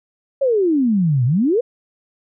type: exponential two-way sweep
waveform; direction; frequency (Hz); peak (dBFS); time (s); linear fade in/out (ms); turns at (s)
sine; down then up; 567 to 116.54 to 517; -13; 0.41-1.61; 10; 1.25
effects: none